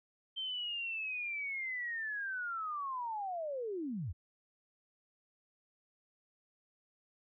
sine linear sweep, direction down, 3136 to 67 Hz, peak -36 dBFS, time 0.36-4.13 s, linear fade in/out 20 ms, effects none

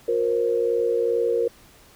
sine tone cluster, 357.7 / 468.5 / 531 Hz, F4 / A#4 / C5, +41 / +9 / +25 cents, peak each -28 / -20 / -28 dBFS, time 0.08-1.48 s, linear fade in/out 5 ms, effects pink hiss -52 dBFS RMS until 1.95 s

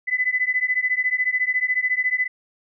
sine beating tone pair, 2000 / 2014 Hz, B6 / B6, +21 / +33 cents, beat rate 14 Hz, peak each -22 dBFS, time 0.07-2.28 s, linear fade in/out 20 ms, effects none

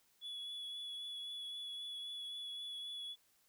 sine tone with vibrato, 3400 Hz, G#7, 40 cents sharp, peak -40 dBFS, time 0.21-3.16 s, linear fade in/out 50 ms, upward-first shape sine, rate 3.8 Hz, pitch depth 15 cents each way, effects tanh soft clip ceiling -42 dBFS + white hiss -73 dBFS RMS until 3.48 s

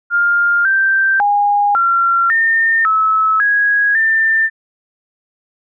sine tone with pitch steps, 1404 / 1567 / 818 / 1370 / 1816 / 1298 / 1656 / 1789 Hz, F6 / G6 / G#5 / F6 / A#6 / E6 / G#6 / A6, +9 / -1 / -26 / -34 / -46 / -27 / -5 / +28 cents, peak -10 dBFS, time 0.1-4.5 s, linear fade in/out 50 ms, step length 550 ms, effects none

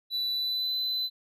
triangle tone with pitch glide, 3966 to 4021 Hz, B7 to B7, +7 to +30 cents, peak -26 dBFS, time 0.1-1.1 s, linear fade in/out 50 ms, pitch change +23 cents, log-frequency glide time 0.32-0.76 s, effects none

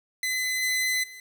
sawtooth tone with level steps, 2024 Hz, B6, 42 cents sharp, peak -22 / -20 / -38 dBFS, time 0.23-1.2 s, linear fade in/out 2 ms, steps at 0.62 / 1.03 s, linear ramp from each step 10 ms, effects 10-bit

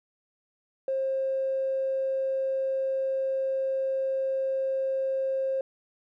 triangle tone with tanh clipping, 533 Hz, C5, 32 cents sharp, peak -25 dBFS, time 0.88-5.61 s, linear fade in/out 2 ms, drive 4 dB, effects none

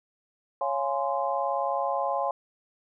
sine chord, Db major seventh, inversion none, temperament just, 554.4 / 693 / 831.5 / 1039.4 Hz, Db5 / F5 / Ab5 / C6, 0 / -14 / +2 / -12 cents, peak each -30 / -31 / -30 / -31 dBFS, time 0.61-2.31 s, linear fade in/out 2 ms, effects none

